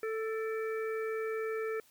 harmonic tone with a mistuned harmonic, 441.9 Hz, A4, 7 cents sharp, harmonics 1 / 3 / 4 / 5, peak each -33 / -43 / -45 / -47 dBFS, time 0.03-1.8 s, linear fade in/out 2 ms, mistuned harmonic 5, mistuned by +74 cents, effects white hiss -64 dBFS RMS until 1.9 s

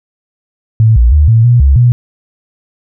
sine tone with pitch steps, 111.1 / 59 / 74.6 / 113.2 / 121 / 68.5 / 121.8 Hz, A2 / A#1 / D2 / A2 / B2 / C#2 / B2, +17 / +22 / +28 / +50 / -35 / -20 / -24 cents, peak -3 dBFS, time 0.8-1.92 s, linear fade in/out 0 ms, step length 160 ms, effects none

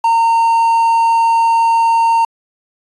triangle tone with quantisation, 917 Hz, A#5, 29 cents flat, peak -7 dBFS, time 0.04-2.25 s, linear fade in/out 5 ms, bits 6, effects resampled to 24000 Hz

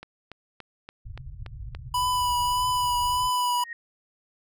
click train, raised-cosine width 0.3 ms, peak -24 dBFS, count 7, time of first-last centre 0.03-1.749 s, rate 3.49 Hz
pink low-pass noise, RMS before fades -39 dBFS, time 1.05-3.3 s, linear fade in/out 10 ms, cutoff 140 Hz, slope 96 dB/octave
square tone with vibrato, 987.8 Hz, B5, in tune, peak -23 dBFS, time 1.94-3.64 s, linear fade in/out 5 ms, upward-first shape triangle, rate 1.7 Hz, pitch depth 23 cents each way
sine tone with exponential growth, 1868 Hz, A#6, 3 cents sharp, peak -30 dBFS, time 3.52-3.73 s, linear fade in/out 2 ms, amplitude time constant 44 ms
effects none

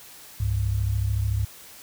sine tone pair together, 67.9 / 101.63 Hz, C#2 / G#2, -35 / -37 cents, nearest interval perfect fifth, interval 698 cents, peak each -26 / -23 dBFS, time 0.4-1.45 s, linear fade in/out 5 ms, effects white hiss -46 dBFS RMS until 1.82 s

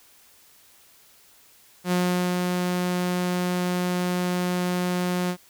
sawtooth tone with ADSR envelope, 179.4 Hz, F3, 47 cents sharp, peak -16 dBFS, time 1.84-5.37 s, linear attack 78 ms, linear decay 430 ms, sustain -3 dB, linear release 74 ms, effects white hiss -55 dBFS RMS until 5.49 s

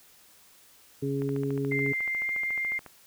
harmonic tone, 138.59 Hz, C#3, in tune, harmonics 1 / 2 / 3, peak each -31 / -31 / -31 dBFS, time 1.02-1.93 s, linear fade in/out 10 ms
click train, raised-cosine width 0.5 ms, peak -28 dBFS, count 24, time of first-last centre 1.22-2.863 s, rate 14 Hz
sine tone with pitch glide, 2093 to 2105 Hz, C7 to C7, 0 to +10 cents, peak -27 dBFS, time 1.71-2.79 s, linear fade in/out 10 ms, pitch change +10 cents, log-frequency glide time 1.98-2.3 s
effects white hiss -57 dBFS RMS until 3.06 s

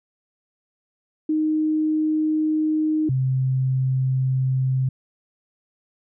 sine tone pair in turn, 310.2 / 130.84 Hz, D#4 / C3, -5 / 0 cents, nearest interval octave + minor third, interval 1495 cents, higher first, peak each -18 dBFS, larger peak neither, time 1.29-3.09 / 3.09-4.89 s, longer neither, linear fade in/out 5 ms, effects none

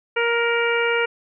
harmonic tone with a mistuned harmonic, 469.1 Hz, A#4, 11 cents sharp, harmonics 1 / 2 / 3 / 4 / 5 / 6, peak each -21 / -28 / -24 / -28 / -25 / -30 dBFS, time 0.16-1.06 s, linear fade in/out 10 ms, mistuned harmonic 5, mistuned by -15 cents, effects none

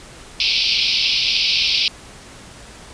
white band-pass noise, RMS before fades -18 dBFS, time 0.4-1.88 s, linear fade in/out 2 ms, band 2300 to 5300 Hz, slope 96 dB/octave, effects pink hiss -40 dBFS RMS until 2.93 s + resampled to 22050 Hz

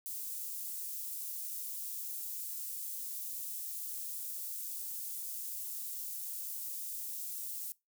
white high-pass noise, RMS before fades -41 dBFS, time 0.06-7.72 s, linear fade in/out 0 ms, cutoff 9300 Hz, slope 12 dB/octave, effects noise-tail reverb RT60 0.2 s tail -21 dB re dry

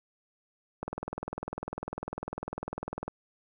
click train, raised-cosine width 1 ms, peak -20 dBFS, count 46, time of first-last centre 0.83-3.08 s, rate 20 Hz, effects none

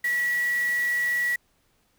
sine tone in noise, 1937 Hz, B6, 34 cents flat, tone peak -22 dBFS, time 0.04-1.36 s, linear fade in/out 5 ms, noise white, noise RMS -40 dBFS, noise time 0.04-1.36 s, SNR +15 dB, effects pink hiss -67 dBFS RMS until 1.98 s

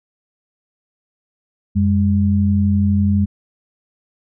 sine tone pair together, 90.8 / 202.8 Hz, F#2 / G#3, -32 / -41 cents, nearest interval octave + major second, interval 1391 cents, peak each -15 / -15 dBFS, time 1.75-3.26 s, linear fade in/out 20 ms, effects none

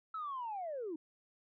sine linear sweep, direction down, 1324 to 296.9 Hz, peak -37 dBFS, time 0.14-0.96 s, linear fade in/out 5 ms, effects tanh soft clip ceiling -34 dBFS

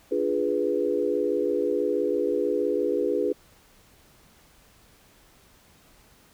sine chord, D diminished seventh, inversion none, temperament equal, 293.7 / 349.2 / 415.3 / 493.9 Hz, D4 / F4 / Ab4 / Cb5, 0 / 0 / 0 / 0 cents, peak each -30 / -29 / -26 / -27 dBFS, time 0.11-3.33 s, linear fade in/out 10 ms, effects pink hiss -57 dBFS RMS until 6.33 s

